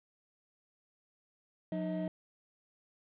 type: tone cluster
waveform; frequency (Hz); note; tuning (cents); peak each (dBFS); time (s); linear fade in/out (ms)
triangle; 179.6 / 307.2 / 635; F3 / D#4 / D#5; +49 / -22 / +35; -34 / -37 / -37; 1.72-2.08; 2
effects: resampled to 8000 Hz + 10-bit